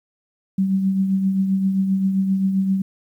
sine tone with tremolo, 192.2 Hz, G3, 34 cents flat, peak -14 dBFS, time 0.58-2.82 s, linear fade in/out 5 ms, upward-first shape triangle, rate 7.6 Hz, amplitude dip 50%, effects 9-bit

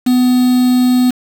triangle tone with quantisation, 250.4 Hz, B3, 24 cents sharp, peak -6 dBFS, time 0.06-1.11 s, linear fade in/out 10 ms, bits 4, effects none

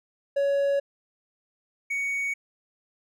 triangle tone pair in turn, 560 / 2235 Hz, C#5 / C#7, +18 / +14 cents, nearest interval 2 octaves, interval 2396 cents, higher second, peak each -19 / -24 dBFS, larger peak first, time 0.36-0.8 / 1.9-2.34 s, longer neither, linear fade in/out 10 ms, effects none

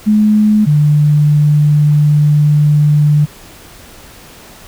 sine tone pair in turn, 212.4 / 148.59 Hz, G#3 / D3, +39 / +21 cents, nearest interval tritone, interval 618 cents, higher first, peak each -6 dBFS, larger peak neither, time 0.06-0.66 / 0.66-3.26 s, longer second, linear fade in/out 20 ms, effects pink hiss -37 dBFS RMS until 4.67 s

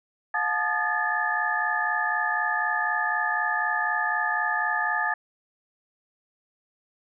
sine tone cluster, 717 / 867 / 1223 / 1718 / 1782 Hz, F5 / A5 / D#6 / A6 / A6, +45 / -26 / -30 / -42 / +22 cents, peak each -32 / -29 / -31 / -26 / -32 dBFS, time 0.34-5.14 s, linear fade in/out 5 ms, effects none

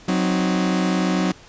40% pulse chord, C diminished, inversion second, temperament equal, 185 / 261.6 / 311.1 Hz, Gb3 / C4 / Eb4, 0 / 0 / 0 cents, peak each -19 / -25 / -24 dBFS, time 0.08-1.32 s, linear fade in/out 5 ms, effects pink hiss -46 dBFS RMS until 1.48 s + resampled to 16000 Hz

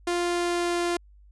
sawtooth tone with pitch glide, 349.2 to 347.2 Hz, F4 to F4, 0 to -10 cents, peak -20 dBFS, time 0.07-0.97 s, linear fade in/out 5 ms, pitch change -10 cents, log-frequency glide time 0.25-0.81 s, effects added 50 Hz sine -50 dBFS peak until 1.31 s + resampled to 24000 Hz

